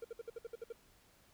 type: tone bursts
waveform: triangle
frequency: 463.1 Hz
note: A#4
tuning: 11 cents flat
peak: -39 dBFS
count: 9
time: 0.02-0.725 s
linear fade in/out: 5 ms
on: 25 ms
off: 60 ms
effects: pink hiss -67 dBFS RMS until 1.33 s